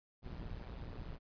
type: noise with amplitude modulation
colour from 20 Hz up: brown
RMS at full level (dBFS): -42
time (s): 0.22-1.19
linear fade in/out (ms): 50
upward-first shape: sine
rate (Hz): 120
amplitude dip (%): 80
effects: resampled to 11025 Hz